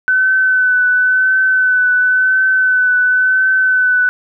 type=tone with vibrato; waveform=sine; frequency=1511 Hz; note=F#6; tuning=36 cents sharp; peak=-9 dBFS; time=0.08-4.09 s; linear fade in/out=0 ms; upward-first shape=triangle; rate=0.95 Hz; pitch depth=24 cents each way; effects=none